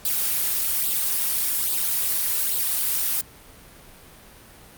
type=noise with flanger; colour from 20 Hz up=blue; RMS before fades=-23 dBFS; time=0.05-3.21 s; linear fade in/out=2 ms; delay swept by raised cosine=0.23 to 4.63 ms; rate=1.2 Hz; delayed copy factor=+0.6; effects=pink hiss -47 dBFS RMS until 4.77 s + Opus 48 kbps